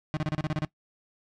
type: tone bursts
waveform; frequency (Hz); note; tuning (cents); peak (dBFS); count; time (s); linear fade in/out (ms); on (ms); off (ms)
35% pulse; 154; D#3; -17; -24; 9; 0.14-0.648; 0; 28; 32
effects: noise-tail reverb RT60 0.1 s tail -19 dB re dry + low-pass 4000 Hz 12 dB/octave